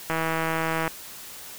click train, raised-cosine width 0.5 ms, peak -11 dBFS, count 127, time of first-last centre 0.1-0.878 s, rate 162 Hz, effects white hiss -41 dBFS RMS until 1.58 s

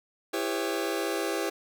sawtooth chord, C# half-diminished seventh, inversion first, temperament just, 332.6 / 399.1 / 498.9 / 554.4 Hz, E4 / G4 / B4 / C#5, +16 / +31 / +17 / 0 cents, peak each -28 / -28 / -31 / -32 dBFS, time 0.33-1.5 s, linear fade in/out 10 ms, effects none

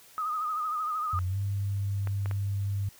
sine tone with vibrato, 1246 Hz, D#6, 2 cents sharp, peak -28 dBFS, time 0.18-1.19 s, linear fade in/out 0 ms, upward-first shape sine, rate 13 Hz, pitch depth 58 cents each way
sine tone with pitch glide, 90.7 to 99.48 Hz, F#2 to G2, -34 to +26 cents, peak -27 dBFS, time 1.13-2.89 s, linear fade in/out 5 ms, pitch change +160 cents, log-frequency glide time 1.26-1.38 s
clicks, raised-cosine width 0.5 ms, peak -24 dBFS, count 3, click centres 2.073 / 2.259 / 2.312 s
effects white hiss -55 dBFS RMS until 2.99 s

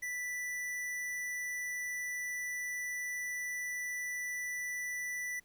sine tone with hard clipping, 1975.5 Hz, B6, in tune, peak -37 dBFS, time 0.02-5.4 s, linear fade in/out 10 ms, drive 17 dB, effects pink hiss -69 dBFS RMS until 5.44 s

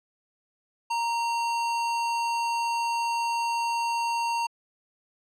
sine tone with sample-and-hold, 932.3 Hz, A#5, in tune, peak -24 dBFS, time 0.9-4.47 s, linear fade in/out 10 ms, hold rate 3675 Hz, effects low-pass 7000 Hz 12 dB/octave

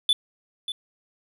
triangle tone with echo, 3482 Hz, A7, 19 cents flat, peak -15 dBFS, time 0.09-0.13 s, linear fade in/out 2 ms, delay 590 ms, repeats 1, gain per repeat -11 dB, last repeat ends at 0.72 s, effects none

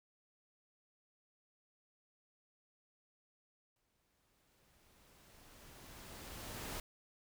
pink noise with exponential growth, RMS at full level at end -43 dBFS, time 3.76-6.8 s, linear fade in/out 2 ms, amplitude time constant 660 ms, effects none

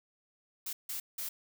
blue noise bursts at uneven times, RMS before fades -38 dBFS, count 3, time 0.66-0.73 / 0.89-1 / 1.18-1.29 s, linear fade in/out 5 ms, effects none

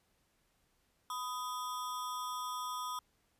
square ring-modulated tone, 1126 Hz, C#6, 27 cents sharp, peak -35 dBFS, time 1.1-2.99 s, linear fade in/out 2 ms, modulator 124 Hz, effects pink hiss -75 dBFS RMS until 3.39 s + resampled to 32000 Hz

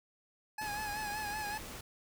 25% pulse tone with vibrato, 841 Hz, G#5, 22 cents sharp, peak -33 dBFS, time 0.58-1.58 s, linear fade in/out 5 ms, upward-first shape sine, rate 5.3 Hz, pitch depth 47 cents each way
pink noise, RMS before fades -46 dBFS, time 0.61-1.81 s, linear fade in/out 5 ms
effects none

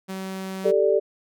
sawtooth tone, 190.3 Hz, F#3, 49 cents sharp, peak -26 dBFS, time 0.08-0.72 s, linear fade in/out 20 ms
sine chord, G suspended second, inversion none, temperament just, 392 / 441 / 588 Hz, G4 / A4 / D5, 0 / +4 / +2 cents, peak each -21 dBFS, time 0.64-1 s, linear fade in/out 20 ms
effects none

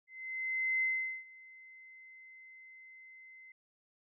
sine tone with ADSR envelope, 2060 Hz, C7, 28 cents flat, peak -28 dBFS, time 0.07-3.52 s, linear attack 750 ms, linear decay 420 ms, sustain -24 dB, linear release 3 ms, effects none

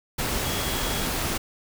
sine tone in noise, 3322 Hz, G#7, in tune, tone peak -36 dBFS, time 0.45-1.06 s, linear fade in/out 10 ms, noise pink, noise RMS -27 dBFS, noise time 0.18-1.38 s, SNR -12 dB, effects none

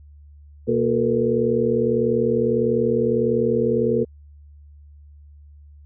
sine tone cluster, 125.1 / 235.2 / 360.9 / 442.5 / 482.5 Hz, B2 / A#3 / F#4 / A4 / B4, +23 / +16 / -43 / +10 / -40 cents, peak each -28 / -23 / -25 / -21 / -23 dBFS, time 0.67-4.05 s, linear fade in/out 20 ms, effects added 73 Hz sine -43 dBFS peak until 5.85 s

